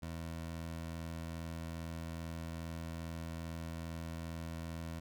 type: tone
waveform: 20% pulse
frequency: 82.41 Hz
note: E2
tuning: in tune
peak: -36 dBFS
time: 0.02-5 s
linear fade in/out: 10 ms
effects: none